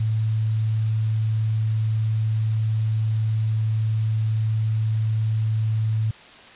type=tone with quantisation; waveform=sine; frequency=109.8 Hz; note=A2; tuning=3 cents flat; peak=-19 dBFS; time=0-6.11 s; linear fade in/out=5 ms; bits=8; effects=white hiss -45 dBFS RMS until 6.55 s + resampled to 8000 Hz